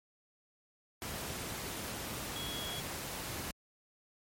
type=tone in noise; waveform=sine; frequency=3334 Hz; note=G#7; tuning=6 cents sharp; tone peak=-41 dBFS; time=2.36-2.8 s; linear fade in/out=0 ms; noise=pink; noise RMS=-40 dBFS; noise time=1.02-3.51 s; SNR=-4 dB; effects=high-pass 60 Hz 12 dB/octave + MP3 64 kbps